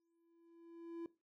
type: tone with exponential growth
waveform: triangle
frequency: 335.8 Hz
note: E4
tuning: 32 cents sharp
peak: -39 dBFS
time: 0-1.06 s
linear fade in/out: 1 ms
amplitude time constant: 230 ms
effects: noise-tail reverb RT60 0.3 s tail -19 dB re dry